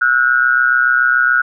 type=tone with amplitude modulation; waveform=sine; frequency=1454 Hz; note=F#6; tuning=31 cents flat; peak=-6 dBFS; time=0.01-1.42 s; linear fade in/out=10 ms; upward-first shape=sine; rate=127 Hz; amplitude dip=85%; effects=none